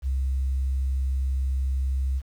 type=tone; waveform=sine; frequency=66.4 Hz; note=C2; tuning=26 cents sharp; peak=-21 dBFS; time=0.02-2.22 s; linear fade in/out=50 ms; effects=tanh soft clip ceiling -19 dBFS + 9-bit